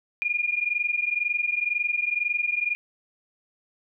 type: tone pair together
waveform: sine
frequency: 2415 / 2437 Hz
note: D7 / D#7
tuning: +48 / -37 cents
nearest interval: unison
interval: 15 cents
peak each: -26 dBFS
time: 0.22-2.75 s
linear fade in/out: 0 ms
effects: none